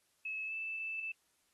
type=tone with pitch glide; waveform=sine; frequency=2590 to 2638 Hz; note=E7 to E7; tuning=-31 to +1 cents; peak=-37 dBFS; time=0.25-1.12 s; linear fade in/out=5 ms; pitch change=+32 cents; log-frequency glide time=0.46-0.53 s; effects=white hiss -75 dBFS RMS until 1.53 s + AAC 32 kbps